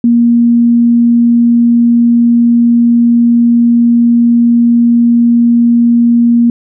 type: tone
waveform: sine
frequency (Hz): 236.1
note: A#3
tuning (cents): +22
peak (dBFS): -4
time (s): 0.04-6.5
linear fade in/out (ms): 2
effects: none